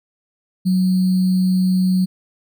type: tone with sample-and-hold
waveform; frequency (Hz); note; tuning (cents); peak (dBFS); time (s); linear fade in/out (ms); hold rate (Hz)
sine; 185; F#3; 0; -13; 0.65-2.06; 20; 4410
effects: none